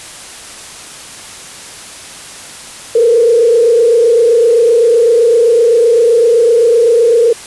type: tone with frequency modulation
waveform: sine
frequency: 466.2 Hz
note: A#4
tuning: in tune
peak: -5 dBFS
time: 2.95-7.33 s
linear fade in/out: 5 ms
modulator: 27.8 Hz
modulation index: 0.89
effects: white hiss -30 dBFS RMS until 7.46 s + resampled to 24000 Hz